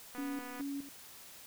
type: click train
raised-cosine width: 0.5 ms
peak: -33 dBFS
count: 114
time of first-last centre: 0.15-0.609 s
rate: 246 Hz
type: tone with tremolo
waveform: sine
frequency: 280 Hz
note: C#4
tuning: 18 cents sharp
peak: -36 dBFS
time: 0.18-0.89 s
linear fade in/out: 2 ms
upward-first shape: square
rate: 2.4 Hz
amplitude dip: 75%
effects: white hiss -53 dBFS RMS until 1.46 s